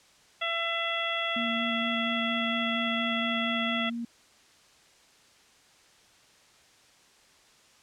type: harmonic tone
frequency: 671 Hz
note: E5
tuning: 31 cents sharp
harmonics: 1 / 2 / 3 / 4 / 5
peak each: -35 / -34 / -33 / -35 / -33 dBFS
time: 0.41-3.9 s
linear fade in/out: 10 ms
type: tone with vibrato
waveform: sine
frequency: 233.1 Hz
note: A#3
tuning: in tune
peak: -31 dBFS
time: 1.36-4.05 s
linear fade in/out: 5 ms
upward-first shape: square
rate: 4.3 Hz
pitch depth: 12 cents each way
effects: white hiss -59 dBFS RMS until 7.82 s + low-pass 7000 Hz 12 dB/octave